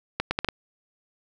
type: accelerating click train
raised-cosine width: 0.3 ms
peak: -8 dBFS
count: 5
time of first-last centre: 0.2-0.487 s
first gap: 110 ms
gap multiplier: 0.72
effects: none